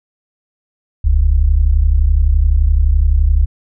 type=tone pair together; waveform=sine; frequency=40.58 / 72.3 Hz; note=E1 / D2; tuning=-26 / -27 cents; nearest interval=minor seventh; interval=999 cents; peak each=-11 dBFS; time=1.04-3.46 s; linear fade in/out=10 ms; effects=none